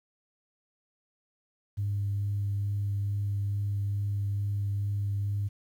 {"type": "tone with vibrato", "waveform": "sine", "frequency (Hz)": 101, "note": "G#2", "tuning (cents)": -48, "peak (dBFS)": -26, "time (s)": [1.77, 5.49], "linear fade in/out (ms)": 20, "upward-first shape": "triangle", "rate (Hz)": 2.3, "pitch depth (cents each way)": 11, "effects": ["tanh soft clip ceiling -23 dBFS", "10-bit"]}